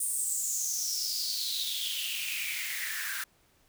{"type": "noise with high-pass filter sweep", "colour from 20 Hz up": "white", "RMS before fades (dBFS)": -33, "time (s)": [0, 3.24], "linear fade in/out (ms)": 5, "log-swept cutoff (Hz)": [9300, 1500], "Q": 7.2, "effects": ["pink hiss -66 dBFS RMS until 3.68 s"]}